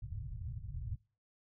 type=low-pass noise; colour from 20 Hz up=white; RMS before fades=-42 dBFS; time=0.02-0.96 s; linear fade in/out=5 ms; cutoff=130 Hz; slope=48 dB/octave; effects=noise-tail reverb RT60 0.4 s tail -25 dB re dry